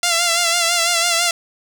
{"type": "tone with vibrato", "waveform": "5% pulse", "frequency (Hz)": 685, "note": "F5", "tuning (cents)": -34, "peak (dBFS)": -3, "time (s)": [0.03, 1.31], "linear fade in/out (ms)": 2, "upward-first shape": "sine", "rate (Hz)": 6, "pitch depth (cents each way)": 50, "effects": []}